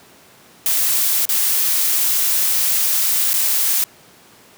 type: noise with dropouts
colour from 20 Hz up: blue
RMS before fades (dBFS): -17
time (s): 0.66-3.84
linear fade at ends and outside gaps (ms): 0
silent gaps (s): 1.253-1.291 / 3.332-3.34
effects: pink hiss -47 dBFS RMS until 4.57 s + high-pass 150 Hz 12 dB/octave